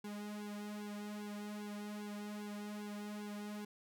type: tone with flanger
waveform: sawtooth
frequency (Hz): 207.7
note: G#3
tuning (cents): 0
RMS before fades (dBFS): -45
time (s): 0.04-3.65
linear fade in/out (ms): 5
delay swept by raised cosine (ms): 1.6 to 3.1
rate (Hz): 2.5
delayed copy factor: -0.95
effects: none